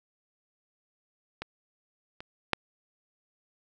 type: clicks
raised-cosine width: 0.3 ms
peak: -19 / -25 / -7 dBFS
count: 3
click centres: 1.42 / 2.205 / 2.533 s
effects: none